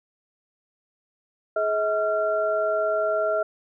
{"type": "tone cluster", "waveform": "sine", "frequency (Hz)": [423.2, 640, 1375], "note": ["G#4", "D#5", "F6"], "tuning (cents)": [33, 49, -27], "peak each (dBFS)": [-29, -22, -28], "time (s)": [1.56, 3.43], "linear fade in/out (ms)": 5, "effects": []}